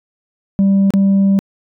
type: tone with dropouts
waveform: sine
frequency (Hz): 196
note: G3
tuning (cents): 0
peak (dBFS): -6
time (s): 0.59-1.39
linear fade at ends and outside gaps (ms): 0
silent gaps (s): 0.905-0.938
effects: tanh soft clip ceiling -8 dBFS